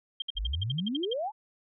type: tone bursts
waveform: sine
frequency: 3186 Hz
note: G7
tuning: 27 cents sharp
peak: -29 dBFS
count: 12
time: 0.2-1.134 s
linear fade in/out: 5 ms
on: 21 ms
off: 62 ms
type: exponential sweep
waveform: sine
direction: up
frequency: 41.36 to 904 Hz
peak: -29 dBFS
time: 0.35-1.32 s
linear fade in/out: 50 ms
effects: none